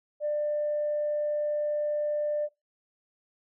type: tone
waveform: sine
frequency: 595 Hz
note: D5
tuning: 22 cents sharp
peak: -25 dBFS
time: 0.2-2.49 s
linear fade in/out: 50 ms
effects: noise-tail reverb RT60 0.2 s tail -19 dB re dry + tanh soft clip ceiling -21 dBFS